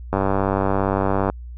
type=click train; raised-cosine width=1 ms; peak=-6 dBFS; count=115; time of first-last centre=0.13-1.299 s; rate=97.5 Hz; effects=added 60 Hz sine -32 dBFS peak until 1.57 s